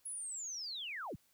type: linear sweep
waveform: sine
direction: down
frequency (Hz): 10548 to 40.28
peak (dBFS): -40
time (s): 0.05-1.16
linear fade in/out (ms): 10
effects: white hiss -72 dBFS RMS until 1.33 s